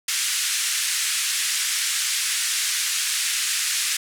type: band-pass noise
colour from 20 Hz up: white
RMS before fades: -24 dBFS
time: 0.08-3.97 s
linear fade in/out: 5 ms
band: 1600 to 9700 Hz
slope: 24 dB/octave
effects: none